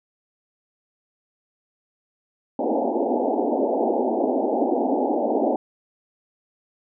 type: band-pass noise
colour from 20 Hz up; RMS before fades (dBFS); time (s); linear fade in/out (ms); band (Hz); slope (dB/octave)
pink; -22; 2.59-5.56; 2; 230 to 860; 96
effects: none